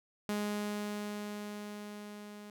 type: tone with level ramp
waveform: sawtooth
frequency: 207.7 Hz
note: G#3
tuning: in tune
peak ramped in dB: -28 to -43 dBFS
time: 0.29-2.5 s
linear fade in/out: 0 ms
effects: none